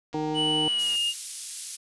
click train, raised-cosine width 0.2 ms, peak -29 dBFS, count 197, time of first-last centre 0.13-0.957 s, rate 237 Hz
harmonic tone, 154.2 Hz, D#3, 15 cents flat, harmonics 1 / 2 / 3 / 5 / 6, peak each -35 / -29 / -32 / -34 / -37 dBFS, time 0.14-0.68 s, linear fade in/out 2 ms
triangle tone with pitch glide, 2960 to 2839 Hz, F#7 to F7, 0 to +28 cents, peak -22 dBFS, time 0.34-1.14 s, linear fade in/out 50 ms, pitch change -72 cents, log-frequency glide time 0.68-0.96 s
white high-pass noise, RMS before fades -34 dBFS, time 0.78-1.77 s, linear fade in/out 20 ms, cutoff 4400 Hz, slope 12 dB/octave
effects resampled to 24000 Hz

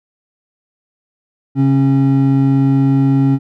triangle tone pair together, 136.1 / 272.5 Hz, C#3 / C#4, -31 / -29 cents, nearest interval octave, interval 1202 cents, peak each -10 dBFS, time 1.55-3.39 s, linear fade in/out 50 ms, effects none

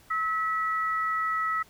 sine tone pair together, 1293.9 / 1948 Hz, E6 / B6, -33 / -24 cents, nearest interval perfect fifth, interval 709 cents, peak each -26 / -31 dBFS, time 0.1-1.63 s, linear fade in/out 10 ms, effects pink hiss -57 dBFS RMS until 1.69 s

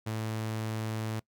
sawtooth tone, 110 Hz, A2, in tune, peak -28 dBFS, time 0.06-1.2 s, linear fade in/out 10 ms, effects noise-tail reverb RT60 0.1 s tail -23 dB re dry

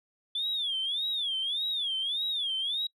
sine tone with vibrato, 3445 Hz, A7, 37 cents flat, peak -27 dBFS, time 0.35-2.87 s, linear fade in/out 5 ms, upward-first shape sine, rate 1.7 Hz, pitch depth 190 cents each way, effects noise-tail reverb RT60 0.1 s tail -26 dB re dry + tanh soft clip ceiling -24 dBFS

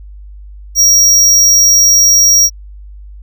square tone, 5660 Hz, F8, 22 cents sharp, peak -5 dBFS, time 0.75-2.5 s, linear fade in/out 50 ms, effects added 50 Hz sine -29 dBFS peak until 3.22 s

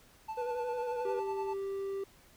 triangle tone with tremolo, 879 Hz, A5, 2 cents flat, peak -33 dBFS, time 0.28-1.54 s, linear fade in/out 10 ms, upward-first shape sine, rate 10 Hz, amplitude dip 65%
triangle tone with vibrato, 488.7 Hz, B4, 18 cents flat, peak -32 dBFS, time 0.37-1.2 s, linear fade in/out 10 ms, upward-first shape square, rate 11 Hz, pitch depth 27 cents each way
triangle tone, 392 Hz, G4, in tune, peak -32 dBFS, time 1.05-2.04 s, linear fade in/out 5 ms
effects pink hiss -61 dBFS RMS until 2.36 s

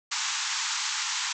white band-pass noise, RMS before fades -30 dBFS, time 0.11-1.33 s, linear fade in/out 10 ms, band 820 to 7500 Hz, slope 96 dB/octave, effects none

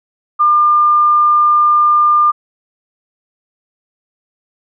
sine tone, 1200 Hz, D6, 37 cents sharp, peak -7 dBFS, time 0.39-2.32 s, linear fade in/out 20 ms, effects none

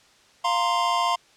square chord, F suspended fourth, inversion none, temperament equal, 698.5 / 932.3 / 1046.5 Hz, F5 / Bb5 / C6, 0 / 0 / 0 cents, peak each -27 / -27 / -24 dBFS, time 0.44-1.16 s, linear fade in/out 10 ms, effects white hiss -56 dBFS RMS until 1.36 s + low-pass 6000 Hz 12 dB/octave

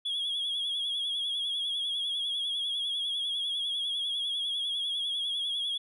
sine tone with vibrato, 3337 Hz, G#7, 8 cents sharp, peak -27 dBFS, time 0.05-5.78 s, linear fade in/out 10 ms, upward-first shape sine, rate 10 Hz, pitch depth 56 cents each way, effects tanh soft clip ceiling -27 dBFS

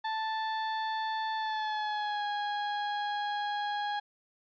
35% pulse tone with pitch glide, 880 to 825.8 Hz, A5 to G#5, 0 to -10 cents, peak -29 dBFS, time 0.04-4 s, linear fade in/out 10 ms, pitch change -110 cents, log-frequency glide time 1.36-2.25 s, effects resampled to 11025 Hz

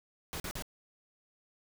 pink noise bursts, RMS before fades -39 dBFS, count 3, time 0.33-0.623 s, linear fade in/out 0 ms, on 69 ms, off 43 ms, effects none

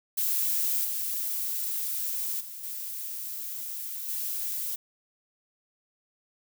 violet noise with level steps, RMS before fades -27 / -31 / -41 / -36 / -32 dBFS, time 0.17-4.76 s, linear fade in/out 10 ms, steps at 0.84 / 2.4 / 2.63 / 4.08 s, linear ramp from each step 10 ms, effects none

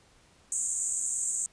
white band-pass noise, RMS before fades -31 dBFS, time 0.52-1.46 s, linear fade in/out 0 ms, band 6800 to 8600 Hz, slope 96 dB/octave, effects pink hiss -61 dBFS RMS until 1.52 s + resampled to 22050 Hz

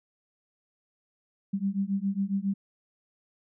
sine beating tone pair, 193.2 / 200.5 Hz, G3 / G3, -25 / +39 cents, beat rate 7.3 Hz, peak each -29 dBFS, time 1.53-2.54 s, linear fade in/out 10 ms, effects none

